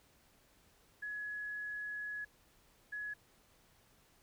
sine tone bursts at uneven times, 1687 Hz, G#6, 27 cents sharp, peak -39 dBFS, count 2, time 1.02-2.25 / 2.92-3.14 s, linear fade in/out 10 ms, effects pink hiss -68 dBFS RMS until 4.22 s

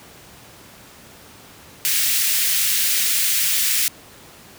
white high-pass noise, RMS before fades -19 dBFS, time 1.85-3.88 s, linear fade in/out 0 ms, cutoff 1800 Hz, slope 24 dB/octave, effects pink hiss -44 dBFS RMS until 4.58 s + high-pass 80 Hz 12 dB/octave

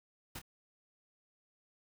pink noise with echo, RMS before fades -44 dBFS, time 0.35-0.39 s, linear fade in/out 5 ms, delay 27 ms, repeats 1, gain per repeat -9 dB, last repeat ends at 0.417 s, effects none

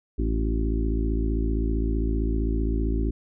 harmonic tone with a mistuned harmonic, 55.4 Hz, A1, 13 cents sharp, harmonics 1 / 2 / 3 / 4 / 5 / 6 / 7, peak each -23 / -34 / -38 / -34 / -31 / -34 / -35 dBFS, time 0.18-3.11 s, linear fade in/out 10 ms, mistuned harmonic 7, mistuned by -33 cents, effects none

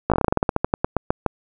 slowing click train, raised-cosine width 1 ms, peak -3 dBFS, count 19, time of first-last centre 0.1-1.263 s, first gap 17 ms, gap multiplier 1.14, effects none

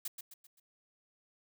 blue noise with echo, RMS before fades -38 dBFS, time 0.05-0.08 s, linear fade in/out 5 ms, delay 130 ms, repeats 4, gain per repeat -7 dB, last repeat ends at 0.6 s, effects none

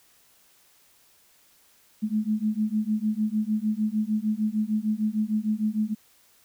sine beating tone pair, 211.4 / 218 Hz, G#3 / A3, +31 / -16 cents, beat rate 6.6 Hz, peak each -26 / -26 dBFS, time 2.02-5.95 s, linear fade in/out 20 ms, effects white hiss -60 dBFS RMS until 6.44 s

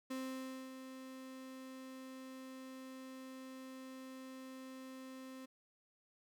35% pulse tone with ADSR envelope, 261.6 Hz, C4, in tune, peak -38 dBFS, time 0.1-5.46 s, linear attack 10 ms, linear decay 590 ms, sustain -9 dB, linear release 11 ms, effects none

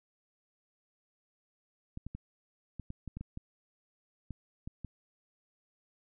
clicks, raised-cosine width 5 ms, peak -28 dBFS, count 12, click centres 1.974 / 2.066 / 2.15 / 2.797 / 2.904 / 3.077 / 3.17 / 3.21 / 3.374 / 4.307 / 4.675 / 4.847 s, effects none

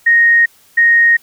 sine tone pair in turn, 1864.7 / 1864.7 Hz, A#6 / A#6, 0 / 0 cents, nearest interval unison, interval 0 cents, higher neither, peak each -6 dBFS, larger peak neither, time 0.06-0.46 / 0.77-1.17 s, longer neither, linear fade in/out 10 ms, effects white hiss -49 dBFS RMS until 1.22 s

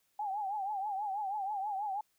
sine tone with vibrato, 808 Hz, G#5, 48 cents flat, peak -33 dBFS, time 0.19-2.01 s, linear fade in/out 5 ms, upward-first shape triangle, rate 6.2 Hz, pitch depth 130 cents each way, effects white hiss -75 dBFS RMS until 2.18 s

